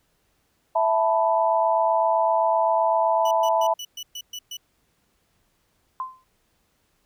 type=chord; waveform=sine; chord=E suspended fourth; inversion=none; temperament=equal; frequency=659.3 / 880 / 987.8 Hz; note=E5 / A5 / B5; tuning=0 / 0 / 0 cents; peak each=-21 / -22 / -24 dBFS; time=0.75-3.74 s; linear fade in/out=10 ms
type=tone bursts; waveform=30% pulse; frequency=2960 Hz; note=F#7; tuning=in tune; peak=-29 dBFS; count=8; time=3.25-4.57 s; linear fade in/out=5 ms; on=60 ms; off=120 ms
type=tone with exponential decay; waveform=sine; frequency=1036 Hz; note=C6; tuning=17 cents flat; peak=-23 dBFS; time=6-6.24 s; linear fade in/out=1 ms; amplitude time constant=51 ms
effects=pink hiss -68 dBFS RMS until 7.05 s